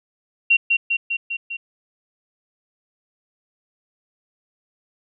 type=tone with echo; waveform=sine; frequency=2750 Hz; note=F7; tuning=27 cents flat; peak=-11 dBFS; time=0.5-0.57 s; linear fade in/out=10 ms; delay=200 ms; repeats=5; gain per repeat=-3 dB; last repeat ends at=1.57 s; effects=none